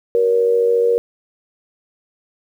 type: tone with amplitude modulation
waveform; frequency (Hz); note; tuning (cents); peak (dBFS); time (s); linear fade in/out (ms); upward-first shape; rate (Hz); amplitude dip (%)
sine; 471.6; A#4; +20; -9; 0.15-0.98; 0; sine; 94.2; 65
effects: 8-bit